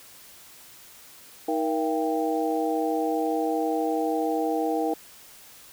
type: harmonic tone with a mistuned harmonic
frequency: 157.7 Hz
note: D#3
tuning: 24 cents sharp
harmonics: 2 / 3 / 4 / 5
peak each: -27 / -28 / -31 / -29 dBFS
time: 1.48-4.94 s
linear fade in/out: 5 ms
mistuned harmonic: 4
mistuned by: +120 cents
effects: white hiss -49 dBFS RMS until 5.72 s